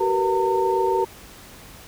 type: tone cluster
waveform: sine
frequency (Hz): 380.9 / 457.8 / 485 / 910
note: G4 / A#4 / B4 / A#5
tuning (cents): -50 / -31 / -31 / -42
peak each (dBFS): -21 / -29 / -26 / -22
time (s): 0-1.05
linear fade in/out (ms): 10
effects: pink hiss -44 dBFS RMS until 1.87 s